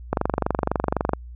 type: click train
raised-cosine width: 1 ms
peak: -6 dBFS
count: 25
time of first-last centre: 0.13-1.134 s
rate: 23.9 Hz
effects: added 60 Hz sine -36 dBFS peak until 1.35 s